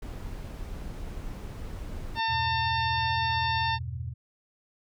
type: noise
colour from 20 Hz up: brown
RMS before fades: -37 dBFS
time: 0.02-2.2 s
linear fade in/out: 5 ms
type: harmonic tone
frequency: 901 Hz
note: A5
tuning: 41 cents sharp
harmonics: 1 / 2 / 3 / 4 / 5 / 6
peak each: -27 / -32 / -36 / -35 / -39 / -42 dBFS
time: 2.15-3.79 s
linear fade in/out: 50 ms
type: chord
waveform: sine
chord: E minor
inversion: none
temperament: equal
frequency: 82.41 / 98 / 123.47 Hz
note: E2 / G2 / B2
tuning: 0 / 0 / 0 cents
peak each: -36 / -39 / -35 dBFS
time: 2.28-4.14 s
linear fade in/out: 20 ms
effects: none